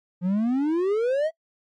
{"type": "exponential sweep", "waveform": "triangle", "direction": "up", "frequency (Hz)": [172.9, 659.3], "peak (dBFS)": -18, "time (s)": [0.21, 1.31], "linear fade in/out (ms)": 50, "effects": ["noise-tail reverb RT60 0.1 s tail -23 dB re dry", "MP3 48 kbps"]}